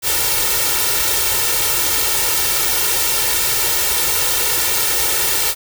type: noise with comb filter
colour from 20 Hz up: white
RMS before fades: -17 dBFS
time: 0.02-5.55 s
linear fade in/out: 50 ms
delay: 2.2 ms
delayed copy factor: +0.85
effects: none